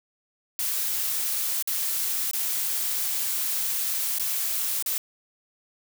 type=noise with dropouts; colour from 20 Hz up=blue; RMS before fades=-27 dBFS; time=0.59-4.98 s; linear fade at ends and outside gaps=1 ms; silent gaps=1.625-1.674 / 2.312-2.333 / 4.185-4.196 / 4.825-4.861 s; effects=none